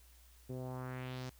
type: tone with low-pass filter sweep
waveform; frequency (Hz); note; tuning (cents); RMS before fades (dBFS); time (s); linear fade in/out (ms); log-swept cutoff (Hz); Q
sawtooth; 127.9; C3; -39; -43; 0.49-1.3; 10; 400 to 6400; 2
effects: added 60 Hz sine -60 dBFS peak until 1.39 s + white hiss -66 dBFS RMS until 1.39 s